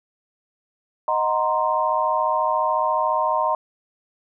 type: chord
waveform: sine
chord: C half-diminished seventh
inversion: first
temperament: equal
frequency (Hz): 622.3 / 740 / 932.3 / 1046.5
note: Eb5 / Gb5 / Bb5 / C6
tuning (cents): 0 / 0 / 0 / 0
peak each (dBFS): -24 / -28 / -22 / -23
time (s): 1.08-3.55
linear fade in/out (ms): 2
effects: none